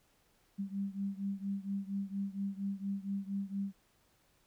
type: beating tone pair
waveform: sine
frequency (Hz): 196 / 200.3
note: G3 / G3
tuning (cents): 0 / +38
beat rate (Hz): 4.3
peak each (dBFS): -37 / -39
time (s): 0.58-3.73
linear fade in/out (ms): 20
effects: pink hiss -71 dBFS RMS until 4.46 s